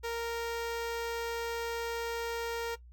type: tone with notch filter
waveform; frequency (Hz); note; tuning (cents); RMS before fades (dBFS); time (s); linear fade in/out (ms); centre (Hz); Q
sawtooth; 464.8; A#4; -5; -35; 0.03-2.76; 20; 9800; 1.8
effects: noise-tail reverb RT60 0.1 s tail -17 dB re dry + added 60 Hz sine -50 dBFS peak until 2.92 s